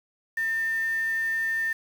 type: tone with quantisation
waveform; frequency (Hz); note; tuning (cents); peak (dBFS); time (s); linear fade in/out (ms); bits
sine; 1803; A6; +42; -24; 0.37-1.73; 5; 7
effects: none